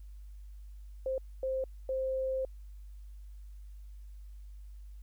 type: tone bursts at uneven times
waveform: sine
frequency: 525 Hz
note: C5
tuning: 6 cents sharp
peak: -30 dBFS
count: 3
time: 1.06-1.18 / 1.43-1.64 / 1.89-2.45 s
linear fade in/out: 2 ms
effects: added 50 Hz sine -45 dBFS peak until 5.02 s + white hiss -73 dBFS RMS until 5.02 s